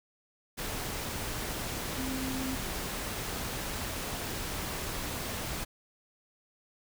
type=tone in noise; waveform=sine; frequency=261.7 Hz; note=C4; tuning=in tune; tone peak=-34 dBFS; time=1.97-2.56 s; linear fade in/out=20 ms; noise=pink; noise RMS=-36 dBFS; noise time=0.57-5.65 s; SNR=-1 dB; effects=none